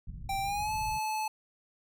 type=low-pass noise; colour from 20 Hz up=pink; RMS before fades=-42 dBFS; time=0.07-0.99 s; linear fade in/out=5 ms; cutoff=160 Hz; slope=24 dB/octave
type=tone with pitch glide; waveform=square; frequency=784 to 864.9 Hz; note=G5 to A5; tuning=0 to -30 cents; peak=-31 dBFS; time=0.29-1.28 s; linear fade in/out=5 ms; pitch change=+170 cents; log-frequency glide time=0.42-0.72 s
effects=none